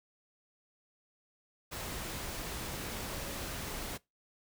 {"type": "tone in noise", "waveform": "sine", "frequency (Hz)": 554.4, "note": "C#5", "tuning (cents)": 0, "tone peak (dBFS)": -50, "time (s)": [3.12, 3.45], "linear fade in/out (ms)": 20, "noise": "pink", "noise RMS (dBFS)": -40, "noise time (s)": [1.71, 3.98], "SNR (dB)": -13, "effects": ["noise-tail reverb RT60 0.2 s tail -22 dB re dry"]}